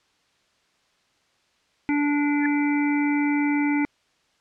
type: harmonic tone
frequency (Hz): 291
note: D4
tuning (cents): -16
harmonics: 1 / 3 / 5 / 7 / 8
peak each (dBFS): -20 / -31 / -36 / -31 / -33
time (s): 1.89-3.85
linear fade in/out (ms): 0
type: tone with exponential growth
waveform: sine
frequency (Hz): 1736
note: A6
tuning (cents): -24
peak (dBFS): -20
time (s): 2.38-2.46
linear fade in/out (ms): 1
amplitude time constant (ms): 16
effects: white hiss -65 dBFS RMS until 4.4 s + low-pass 5000 Hz 12 dB/octave